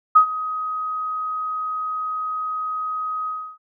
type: tone with ADSR envelope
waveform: sine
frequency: 1259 Hz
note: D#6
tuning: 20 cents sharp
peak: -6 dBFS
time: 0.15-3.58 s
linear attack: 13 ms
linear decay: 91 ms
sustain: -17 dB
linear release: 310 ms
effects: none

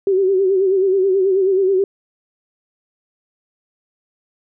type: tone with vibrato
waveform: sine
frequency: 382.9 Hz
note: G4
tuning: 41 cents flat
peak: -12 dBFS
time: 0.07-1.84 s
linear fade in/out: 2 ms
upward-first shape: sine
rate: 9.3 Hz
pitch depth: 68 cents each way
effects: none

